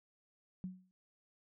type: tone with exponential decay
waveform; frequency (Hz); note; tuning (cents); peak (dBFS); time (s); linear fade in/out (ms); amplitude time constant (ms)
sine; 185; F#3; 0; -36; 0.64-0.91; 0; 58
effects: none